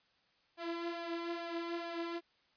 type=tone with flanger; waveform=sawtooth; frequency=338.9 Hz; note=E4; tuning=48 cents sharp; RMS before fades=-40 dBFS; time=0.57-2.21 s; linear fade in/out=50 ms; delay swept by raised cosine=1.2 to 3.9 ms; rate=2.3 Hz; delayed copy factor=+0.6; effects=white hiss -72 dBFS RMS until 2.56 s + resampled to 11025 Hz